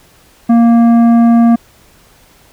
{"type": "tone with tanh clipping", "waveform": "triangle", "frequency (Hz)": 233.1, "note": "A#3", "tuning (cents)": 0, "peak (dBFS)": -6, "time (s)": [0.49, 1.56], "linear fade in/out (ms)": 10, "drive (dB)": 14, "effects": ["pink hiss -46 dBFS RMS until 2.52 s"]}